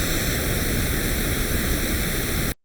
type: noise with comb filter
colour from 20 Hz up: pink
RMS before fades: -22 dBFS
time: 0-2.52 s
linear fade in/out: 0 ms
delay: 0.52 ms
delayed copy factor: +0.9
effects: Opus 48 kbps